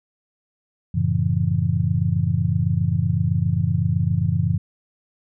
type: chord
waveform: sine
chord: F# minor seventh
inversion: none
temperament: just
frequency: 92.5 / 111 / 138.75 / 166.5 Hz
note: F#2 / A2 / C#3 / E3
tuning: 0 / +16 / +2 / +18 cents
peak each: -23 dBFS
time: 0.94-4.58 s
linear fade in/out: 10 ms
effects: none